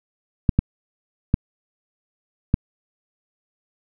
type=clicks; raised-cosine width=5 ms; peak=-3 dBFS; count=4; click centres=0.492 / 0.59 / 1.341 / 2.541 s; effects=none